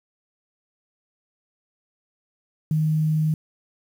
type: tone with quantisation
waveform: sine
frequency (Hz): 155.56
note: D#3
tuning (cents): 0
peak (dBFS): -18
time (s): 2.71-3.34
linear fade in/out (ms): 2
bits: 8
effects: none